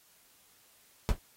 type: noise with exponential decay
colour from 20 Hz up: brown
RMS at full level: -18 dBFS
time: 1.09-1.19 s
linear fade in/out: 0 ms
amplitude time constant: 21 ms
effects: white hiss -63 dBFS RMS until 1.36 s + AAC 48 kbps